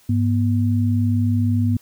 sine tone pair together, 101.8 / 242.1 Hz, G#2 / B3, -34 / -34 cents, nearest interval octave + minor third, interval 1500 cents, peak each -17 / -20 dBFS, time 0.09-1.77 s, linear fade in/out 5 ms, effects white hiss -54 dBFS RMS until 1.81 s

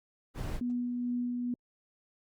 brown noise, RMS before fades -35 dBFS, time 0.34-0.61 s, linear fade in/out 50 ms
sine tone with tremolo, 244.1 Hz, B3, 20 cents flat, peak -29 dBFS, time 0.61-1.54 s, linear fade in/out 2 ms, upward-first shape sine, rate 2.3 Hz, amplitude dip 25%
effects Opus 48 kbps

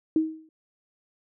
sine tone with exponential decay, 316.8 Hz, D#4, 31 cents sharp, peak -16 dBFS, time 0.16-0.49 s, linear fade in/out 2 ms, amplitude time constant 71 ms, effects none

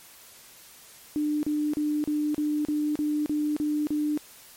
sine tone bursts, 299.1 Hz, D4, 32 cents sharp, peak -23 dBFS, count 10, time 1.16-4.175 s, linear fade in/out 0 ms, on 270 ms, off 35 ms, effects white hiss -50 dBFS RMS until 4.56 s + MP3 64 kbps

